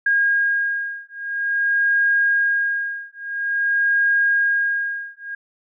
sine beating tone pair, 1627 / 1627.49 Hz, G#6 / G#6, -36 / -36 cents, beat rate 0.49 Hz, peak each -20 dBFS, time 0.06-5.35 s, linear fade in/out 5 ms, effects none

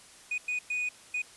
triangle tone bursts at uneven times, 2477 Hz, D#7, 8 cents flat, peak -27 dBFS, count 4, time 0.31-0.38 / 0.48-0.59 / 0.7-0.89 / 1.14-1.22 s, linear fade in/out 5 ms, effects white hiss -53 dBFS RMS until 1.36 s + resampled to 24000 Hz

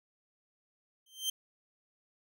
sawtooth tone with exponential growth, 3134 Hz, G7, 1 cent flat, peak -25 dBFS, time 1.06-1.3 s, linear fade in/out 5 ms, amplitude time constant 51 ms, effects none

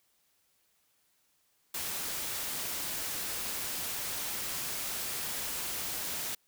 white noise, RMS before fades -36 dBFS, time 1.74-6.35 s, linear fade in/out 5 ms, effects white hiss -72 dBFS RMS until 6.47 s

